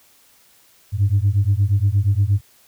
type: beating tone pair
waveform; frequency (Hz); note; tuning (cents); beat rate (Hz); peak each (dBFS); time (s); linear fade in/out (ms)
sine; 96.1 / 104.6; G2 / G#2; -34 / +13; 8.5; -16; 0.92-2.41; 50
effects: tanh soft clip ceiling -9 dBFS + white hiss -54 dBFS RMS until 2.67 s